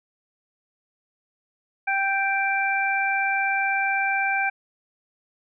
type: harmonic tone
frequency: 784 Hz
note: G5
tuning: in tune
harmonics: 1 / 2 / 3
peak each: -25 / -25 / -25 dBFS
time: 1.87-4.5 s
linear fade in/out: 10 ms
effects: none